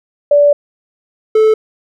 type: tone pair in turn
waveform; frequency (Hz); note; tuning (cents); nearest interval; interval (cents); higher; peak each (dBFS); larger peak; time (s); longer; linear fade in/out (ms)
sine / triangle; 580 / 436; D5 / A4; -22 / -16; perfect fourth; 494; first; -5 / -4; second; 0.31-0.53 / 1.35-1.54; first; 5
effects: none